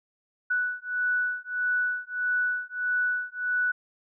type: beating tone pair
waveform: sine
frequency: 1480 / 1481.6 Hz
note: F#6 / F#6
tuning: 0 / +2 cents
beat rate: 1.6 Hz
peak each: -28 dBFS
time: 0.5-3.72 s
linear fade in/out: 10 ms
effects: none